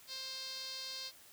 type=tone with band-pass filter; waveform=sawtooth; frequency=527 Hz; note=C5; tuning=12 cents sharp; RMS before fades=-44 dBFS; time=0.07-1.12 s; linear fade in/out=50 ms; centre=4500 Hz; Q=5; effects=white hiss -59 dBFS RMS until 1.32 s